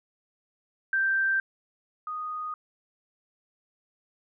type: tone pair in turn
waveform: sine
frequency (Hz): 1568 / 1239.9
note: G6 / D#6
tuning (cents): 0 / -6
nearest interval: major third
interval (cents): 406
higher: first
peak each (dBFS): -22 / -31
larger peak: first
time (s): 0.93-1.4 / 2.07-2.54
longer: neither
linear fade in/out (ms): 2
effects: none